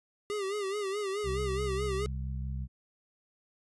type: tone with vibrato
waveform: square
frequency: 401 Hz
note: G4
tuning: 39 cents sharp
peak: -32 dBFS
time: 0.3-2.06 s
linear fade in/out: 0 ms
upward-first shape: sine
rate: 4.7 Hz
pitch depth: 90 cents each way
type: harmonic tone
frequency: 65.41 Hz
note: C2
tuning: in tune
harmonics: 1 / 2 / 3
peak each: -34 / -38 / -45 dBFS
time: 1.23-2.68 s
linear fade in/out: 50 ms
effects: resampled to 24000 Hz